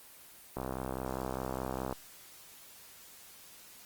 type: click train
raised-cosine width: 1 ms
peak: -21 dBFS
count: 89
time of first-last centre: 0.57-1.926 s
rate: 64.9 Hz
effects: white hiss -54 dBFS RMS until 3.85 s + Opus 24 kbps